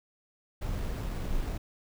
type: noise with sample-and-hold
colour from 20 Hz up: brown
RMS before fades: -32 dBFS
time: 0.61-1.58 s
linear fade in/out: 10 ms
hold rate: 6300 Hz
effects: none

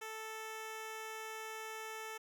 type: tone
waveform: 10% pulse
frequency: 440 Hz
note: A4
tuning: in tune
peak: -35 dBFS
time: 0.01-2.18 s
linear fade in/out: 10 ms
effects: none

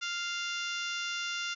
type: harmonic tone with a mistuned harmonic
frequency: 697 Hz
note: F5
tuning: 4 cents flat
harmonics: 2 / 3 / 4 / 5 / 6 / 7 / 8 / 9 / 10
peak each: -37 / -42 / -38 / -41 / -47 / -46 / -44 / -48 / -52 dBFS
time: 0.01-1.55 s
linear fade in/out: 20 ms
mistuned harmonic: 5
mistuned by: +18 cents
effects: none

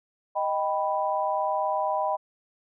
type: chord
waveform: sine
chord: Eb augmented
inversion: none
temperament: equal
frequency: 622.3 / 784 / 987.8 Hz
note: Eb5 / G5 / B5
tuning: 0 / 0 / 0 cents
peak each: -28 dBFS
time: 0.35-2.17 s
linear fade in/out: 20 ms
effects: none

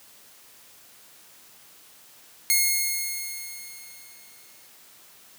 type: tone with exponential decay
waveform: 5% pulse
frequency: 2158 Hz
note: C#7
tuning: 47 cents flat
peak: -7 dBFS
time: 2.5-4.67 s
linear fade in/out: 0 ms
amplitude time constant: 470 ms
effects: white hiss -52 dBFS RMS until 5.38 s + high-pass 100 Hz 12 dB/octave

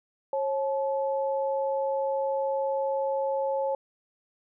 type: tone pair together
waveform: sine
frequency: 543.7 / 863 Hz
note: C#5 / A5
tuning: -34 / -34 cents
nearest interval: minor sixth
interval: 800 cents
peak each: -26 / -31 dBFS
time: 0.33-3.75 s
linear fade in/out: 2 ms
effects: none

